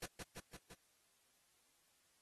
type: noise with echo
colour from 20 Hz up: pink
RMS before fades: -45 dBFS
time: 0.02-0.06 s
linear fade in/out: 5 ms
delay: 170 ms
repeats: 4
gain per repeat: -3 dB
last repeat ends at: 0.74 s
effects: white hiss -75 dBFS RMS until 2.21 s + AAC 32 kbps